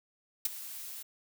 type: noise with ADSR envelope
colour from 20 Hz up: blue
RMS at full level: -26 dBFS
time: 0.45-1.03 s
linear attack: 4 ms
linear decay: 19 ms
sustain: -17 dB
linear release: 12 ms
effects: none